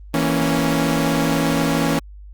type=chord; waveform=sawtooth; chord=A# diminished; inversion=second; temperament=equal; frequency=164.81 / 233.1 / 277.2 Hz; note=E3 / A#3 / C#4; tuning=0 / 0 / 0 cents; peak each=-17 / -19 / -16 dBFS; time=0.14-1.99 s; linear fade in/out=2 ms; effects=added 50 Hz sine -36 dBFS peak until 2.33 s + Opus 24 kbps